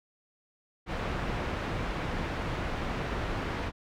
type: low-pass noise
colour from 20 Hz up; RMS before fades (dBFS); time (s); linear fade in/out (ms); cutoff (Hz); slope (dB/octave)
pink; -33; 0.86-3.72; 50; 2300; 12
effects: none